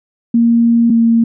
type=tone pair in turn; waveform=sine; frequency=233.1 / 230 Hz; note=A#3 / A#3; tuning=0 / -23 cents; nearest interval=unison; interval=23 cents; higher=first; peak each=-7 dBFS; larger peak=neither; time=0.34-0.9 / 0.9-1.24 s; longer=first; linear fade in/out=5 ms; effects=none